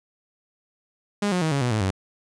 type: tone with pitch steps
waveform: sawtooth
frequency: 204.5 / 180.1 / 158.6 / 139.68 / 123.01 / 108.33 / 95.4 Hz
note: G#3 / F#3 / D#3 / C#3 / B2 / A2 / G2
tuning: -26 / -46 / +33 / +14 / -6 / -26 / -47 cents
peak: -17 dBFS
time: 1.22-1.906 s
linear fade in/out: 5 ms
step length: 98 ms
effects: resampled to 22050 Hz